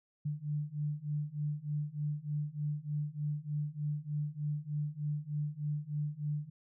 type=beating tone pair; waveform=sine; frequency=146.83 / 150.13 Hz; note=D3 / D3; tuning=0 / +38 cents; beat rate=3.3 Hz; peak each=-37 / -36 dBFS; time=0.25-6.5 s; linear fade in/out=10 ms; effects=none